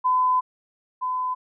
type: tone pair in turn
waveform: sine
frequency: 1012 / 1012 Hz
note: B5 / B5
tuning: +42 / +42 cents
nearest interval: unison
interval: 0 cents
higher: neither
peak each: -17 / -23 dBFS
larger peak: first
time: 0.04-0.41 / 1.01-1.35 s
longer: first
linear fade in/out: 20 ms
effects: none